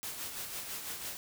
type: noise with tremolo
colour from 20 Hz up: white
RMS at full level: -39 dBFS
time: 0.03-1.17 s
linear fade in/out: 0 ms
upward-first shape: sine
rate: 6 Hz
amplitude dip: 45%
effects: none